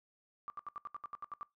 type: tone bursts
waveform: sine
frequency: 1174.7 Hz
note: D6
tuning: in tune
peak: -39 dBFS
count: 11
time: 0.48-1.43 s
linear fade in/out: 0 ms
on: 20 ms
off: 73 ms
effects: noise-tail reverb RT60 0.2 s tail -21 dB re dry